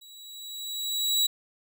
sawtooth tone with level ramp, 3896 Hz, B7, 24 cents flat, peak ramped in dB -45 to -17 dBFS, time 0.01-1.27 s, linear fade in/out 10 ms, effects none

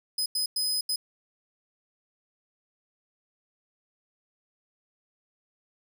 sawtooth tone bursts at uneven times, 5030 Hz, D#8, 18 cents sharp, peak -23 dBFS, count 4, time 0.18-0.26 / 0.35-0.46 / 0.56-0.81 / 0.89-0.96 s, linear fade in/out 5 ms, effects none

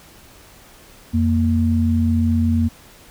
sine tone pair together, 87.44 / 232.1 Hz, F2 / A#3, +3 / -7 cents, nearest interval octave + perfect fourth, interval 1690 cents, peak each -17 dBFS, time 1.13-2.69 s, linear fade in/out 20 ms, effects pink hiss -46 dBFS RMS until 3.1 s

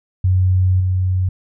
sine tone with level steps, 92.5 Hz, F#2, in tune, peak -11 / -14 dBFS, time 0.24-1.29 s, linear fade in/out 5 ms, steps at 0.8 s, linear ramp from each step 5 ms, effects none

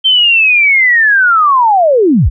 sine linear sweep, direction down, 3136 to 32 Hz, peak -5 dBFS, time 0.04-2.3 s, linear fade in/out 20 ms, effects none

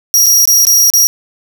sawtooth tone with dropouts, 5690 Hz, F8, 31 cents sharp, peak -3 dBFS, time 0.14-1.07 s, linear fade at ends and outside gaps 0 ms, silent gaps 0.26-0.265 / 0.454-0.475 / 0.651-0.669 / 0.901-0.937 s, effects none

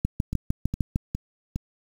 two click trains, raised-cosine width 5 ms, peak -15 / -10 dBFS, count 4 / 7, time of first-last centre 0.33-1.56 / 0.05-0.959 s, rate 2.44 / 6.6 Hz, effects 7-bit

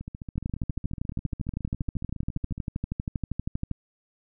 two click trains, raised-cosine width 5 ms, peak -24 / -16 dBFS, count 38 / 43, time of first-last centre 0.01-2.579 / 0.38-3.713 s, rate 14.4 / 12.6 Hz, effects none

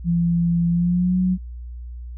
sine tone with pitch glide, 170.5 to 183.8 Hz, F3 to F#3, -41 to -11 cents, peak -16 dBFS, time 0.04-1.38 s, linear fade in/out 50 ms, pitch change +130 cents, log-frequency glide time 0.7-1.18 s, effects added 60 Hz sine -31 dBFS peak until 2.17 s

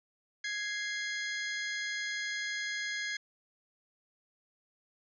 sawtooth tone pair together, 1661.2 / 2093 Hz, G#6 / C7, 0 / 0 cents, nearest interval major third, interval 400 cents, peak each -32 / -34 dBFS, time 0.44-3.17 s, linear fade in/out 5 ms, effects resampled to 16000 Hz

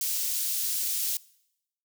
white high-pass noise, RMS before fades -29 dBFS, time 0.01-1.17 s, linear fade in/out 2 ms, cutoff 4400 Hz, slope 12 dB/octave, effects noise-tail reverb RT60 0.8 s tail -22 dB re dry

